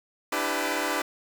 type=chord; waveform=10% pulse; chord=E minor seventh; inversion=third; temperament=equal with one note detuned; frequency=293.7 / 329.6 / 392 / 501.9 Hz; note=D4 / E4 / G4 / B4; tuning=0 / 0 / 0 / +28 cents; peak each=-22 / -24 / -24 / -23 dBFS; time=0.32-1.02 s; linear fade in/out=5 ms; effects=8-bit